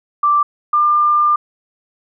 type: tone pair in turn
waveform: sine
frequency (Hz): 1174.7 / 1197.3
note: D6 / D6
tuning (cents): 0 / +33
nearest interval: unison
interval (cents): 33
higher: second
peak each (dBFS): -10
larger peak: neither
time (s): 0.23-0.43 / 0.73-1.36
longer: second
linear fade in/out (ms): 5
effects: none